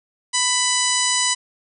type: harmonic tone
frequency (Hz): 994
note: B5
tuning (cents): +11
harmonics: 1 / 2 / 3 / 4 / 5 / 6 / 7 / 8 / 9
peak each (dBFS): -26 / -26 / -26 / -26 / -26 / -26 / -26 / -26 / -26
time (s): 0.33-1.35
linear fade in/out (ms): 20
effects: none

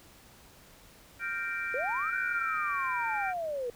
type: chord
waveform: sine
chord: G minor seventh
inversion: third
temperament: equal with one note detuned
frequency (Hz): 1396.9 / 1568 / 1848.6 / 2349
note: F6 / G6 / Bb6 / D7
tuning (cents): 0 / 0 / -15 / 0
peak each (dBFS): -36 / -37 / -41 / -36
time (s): 1.19-3.34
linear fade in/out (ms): 50
type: linear two-way sweep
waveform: sine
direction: up then down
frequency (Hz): 466.1 to 1535 to 466.1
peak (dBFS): -31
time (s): 1.74-3.7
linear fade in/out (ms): 2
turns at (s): 2.17
effects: pink hiss -56 dBFS RMS until 3.75 s

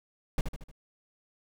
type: noise with echo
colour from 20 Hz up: brown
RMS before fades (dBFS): -25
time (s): 0.38-0.41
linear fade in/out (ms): 2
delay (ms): 76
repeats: 4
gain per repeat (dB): -6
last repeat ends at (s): 0.714
effects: none

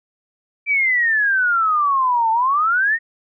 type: exponential two-way sweep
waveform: sine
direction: down then up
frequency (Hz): 2349 to 880 to 1892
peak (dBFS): -14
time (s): 0.66-2.99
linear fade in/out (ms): 50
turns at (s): 2.31
effects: none

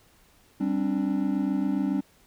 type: chord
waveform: triangle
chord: G suspended fourth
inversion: none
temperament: equal with one note detuned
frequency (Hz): 196 / 266.4 / 293.7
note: G3 / C4 / D4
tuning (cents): 0 / +31 / 0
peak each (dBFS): -26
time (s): 0.6-2.01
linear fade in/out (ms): 10
effects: pink hiss -60 dBFS RMS until 2.26 s

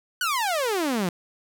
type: exponential sweep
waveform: sawtooth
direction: down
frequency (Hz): 1522 to 167.4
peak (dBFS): -19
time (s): 0.21-1.09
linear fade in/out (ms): 2
effects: none

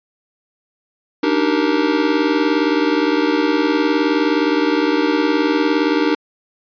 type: chord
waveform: square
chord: Eb major seventh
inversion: third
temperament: just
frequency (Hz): 291.7 / 311.1 / 388.9 / 466.7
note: D4 / Eb4 / G4 / Bb4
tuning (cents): -12 / 0 / -14 / +2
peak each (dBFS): -20 / -19 / -22 / -22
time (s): 1.23-6.15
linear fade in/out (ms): 5
effects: resampled to 11025 Hz

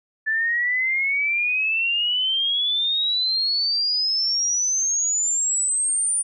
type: exponential sweep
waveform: sine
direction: up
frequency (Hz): 1744 to 9397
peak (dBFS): -19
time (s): 0.26-6.23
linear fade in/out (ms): 20
effects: none

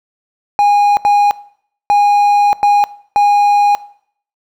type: tone bursts at uneven times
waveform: triangle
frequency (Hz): 820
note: G#5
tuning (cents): -22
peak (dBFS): -5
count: 5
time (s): 0.59-0.97 / 1.05-1.31 / 1.9-2.53 / 2.63-2.84 / 3.16-3.75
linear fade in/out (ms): 0
effects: noise-tail reverb RT60 0.6 s tail -20 dB re dry

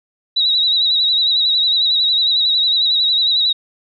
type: tone with vibrato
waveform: sine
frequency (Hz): 3868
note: B7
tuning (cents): -37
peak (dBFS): -12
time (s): 0.36-3.53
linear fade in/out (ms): 10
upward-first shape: sine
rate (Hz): 11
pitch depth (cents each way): 55
effects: none

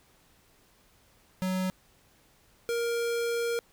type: tone pair in turn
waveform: square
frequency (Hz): 186 / 468.7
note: F#3 / A#4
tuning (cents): +9 / +9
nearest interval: octave + major third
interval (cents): 1600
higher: second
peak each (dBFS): -28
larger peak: neither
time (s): 1.42-1.7 / 2.69-3.59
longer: second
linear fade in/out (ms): 0
effects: pink hiss -63 dBFS RMS until 3.72 s

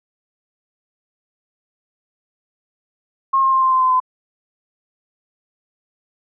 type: tone with pitch steps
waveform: sine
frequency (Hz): 1075 / 1065.7 / 1056.5 / 1047.4 / 1038.4 / 1029.4 / 1020.5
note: C6 / C6 / C6 / C6 / C6 / C6 / C6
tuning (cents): +47 / +31 / +16 / +1 / -13 / -29 / -44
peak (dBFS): -12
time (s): 3.33-4.002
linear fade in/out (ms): 10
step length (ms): 96
effects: none

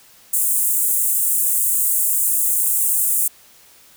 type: high-pass noise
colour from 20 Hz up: pink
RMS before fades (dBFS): -18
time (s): 0.33-3.28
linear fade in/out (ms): 5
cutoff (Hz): 7900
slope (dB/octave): 48
effects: white hiss -49 dBFS RMS until 3.96 s

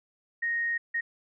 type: tone bursts at uneven times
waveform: sine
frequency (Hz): 1864.7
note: A#6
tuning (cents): 0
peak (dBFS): -26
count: 2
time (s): 0.42-0.78 / 0.94-1.01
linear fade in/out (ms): 10
effects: none

